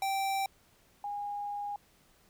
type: tone pair in turn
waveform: square / sine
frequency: 780 / 818 Hz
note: G5 / G#5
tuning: -9 / -26 cents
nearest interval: minor second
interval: 83 cents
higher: second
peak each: -30 / -34 dBFS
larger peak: first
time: 0.02-0.46 / 1.04-1.76 s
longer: second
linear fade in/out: 2 ms
effects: pink hiss -65 dBFS RMS until 2.29 s